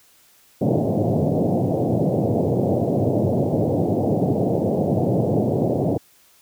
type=band-pass noise; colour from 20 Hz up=pink; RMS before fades=-20 dBFS; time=0.61-5.98 s; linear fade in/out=10 ms; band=100 to 700 Hz; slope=48 dB/octave; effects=white hiss -55 dBFS RMS until 6.41 s